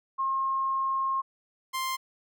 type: tone pair in turn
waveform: sine / sawtooth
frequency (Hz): 1072 / 1049.9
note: C6 / C6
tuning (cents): +42 / +6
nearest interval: unison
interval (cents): 36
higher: first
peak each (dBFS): -25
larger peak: neither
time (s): 0.18-1.22 / 1.73-1.97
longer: first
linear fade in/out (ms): 20
effects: none